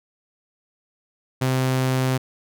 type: tone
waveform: sawtooth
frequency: 130 Hz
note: C3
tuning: 11 cents flat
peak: -15 dBFS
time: 1.41-2.18 s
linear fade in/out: 10 ms
effects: none